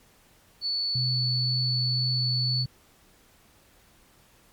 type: tone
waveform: sine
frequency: 4452 Hz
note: C#8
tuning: 7 cents sharp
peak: -25 dBFS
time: 0.61-2.66 s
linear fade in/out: 50 ms
type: tone with vibrato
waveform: sine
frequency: 126.7 Hz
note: B2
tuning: 45 cents sharp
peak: -26 dBFS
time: 0.95-2.66 s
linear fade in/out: 5 ms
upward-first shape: sine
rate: 2 Hz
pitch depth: 12 cents each way
effects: pink hiss -59 dBFS RMS until 4.52 s + MP3 96 kbps